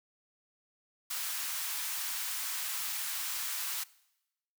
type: high-pass noise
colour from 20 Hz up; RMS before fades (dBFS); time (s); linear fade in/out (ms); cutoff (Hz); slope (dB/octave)
white; -36; 1.1-3.84; 10; 910; 24
effects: noise-tail reverb RT60 0.9 s tail -21 dB re dry